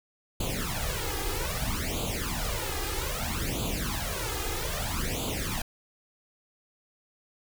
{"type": "noise with flanger", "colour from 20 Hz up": "pink", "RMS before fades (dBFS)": -31, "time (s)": [0.4, 5.62], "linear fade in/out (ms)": 5, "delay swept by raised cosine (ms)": [0.27, 2.47], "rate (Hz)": 0.62, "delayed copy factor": 0.85, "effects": []}